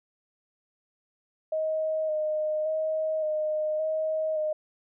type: tone with vibrato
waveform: sine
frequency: 622.3 Hz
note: D#5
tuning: in tune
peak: -25 dBFS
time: 1.52-4.53 s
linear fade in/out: 5 ms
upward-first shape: square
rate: 0.88 Hz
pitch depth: 19 cents each way
effects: none